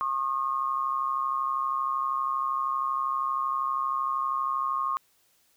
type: tone pair together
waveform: sine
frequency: 1084 / 1216.7 Hz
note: C#6 / D#6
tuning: -39 / -39 cents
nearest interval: major second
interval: 200 cents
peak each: -27 / -30 dBFS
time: 0.01-4.97 s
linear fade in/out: 0 ms
effects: white hiss -66 dBFS RMS until 5.56 s